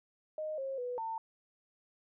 sine tone with pitch steps, 619 / 538 / 492.9 / 900 Hz, D#5 / C5 / B4 / A5, -9 / +48 / -3 / +39 cents, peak -35 dBFS, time 0.38-1.18 s, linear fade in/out 2 ms, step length 200 ms, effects none

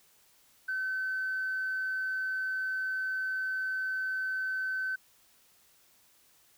sine tone, 1528 Hz, G6, 45 cents flat, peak -29 dBFS, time 0.68-4.96 s, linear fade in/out 10 ms, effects tanh soft clip ceiling -26 dBFS + white hiss -64 dBFS RMS until 6.57 s

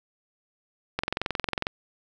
click train, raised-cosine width 0.3 ms, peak -10 dBFS, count 16, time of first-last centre 0.99-1.669 s, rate 22.1 Hz, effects none

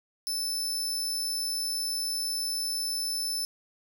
sawtooth tone, 5274 Hz, E8, in tune, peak -26 dBFS, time 0.27-3.45 s, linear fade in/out 0 ms, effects none

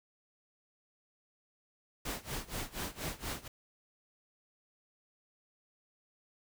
pink noise with tremolo, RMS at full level -37 dBFS, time 2.05-3.48 s, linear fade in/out 5 ms, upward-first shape sine, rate 4.2 Hz, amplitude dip 90%, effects none

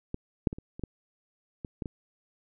clicks, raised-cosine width 3 ms, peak -19 / -9 / -22 / -28 / -28 / -19 / -23 / -20 / -22 dBFS, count 9, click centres 0.144 / 0.472 / 0.529 / 0.585 / 0.795 / 0.837 / 1.648 / 1.822 / 1.858 s, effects none

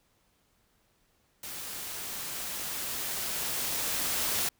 white noise with level ramp, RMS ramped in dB -40 to -29 dBFS, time 1.43-4.49 s, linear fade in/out 5 ms, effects pink hiss -70 dBFS RMS until 4.59 s

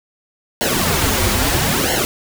pink noise with flanger, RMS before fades -17 dBFS, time 0.61-2.05 s, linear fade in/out 0 ms, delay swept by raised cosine 0.81 to 6.81 ms, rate 0.76 Hz, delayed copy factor -0.8, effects none

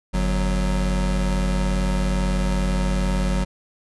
square tone pair together, 48.86 / 185 Hz, G1 / F#3, -5 / 0 cents, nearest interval octave + major seventh, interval 2305 cents, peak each -21 / -25 dBFS, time 0.13-3.45 s, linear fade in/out 20 ms, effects resampled to 24000 Hz

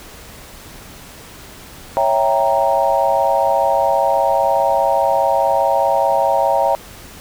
sine chord, C# diminished seventh, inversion none, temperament equal, 554.4 / 659.3 / 784 / 932.3 Hz, C#5 / E5 / G5 / Bb5, 0 / 0 / 0 / 0 cents, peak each -18 dBFS, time 1.97-6.75 s, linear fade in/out 0 ms, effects pink hiss -38 dBFS RMS until 7.2 s

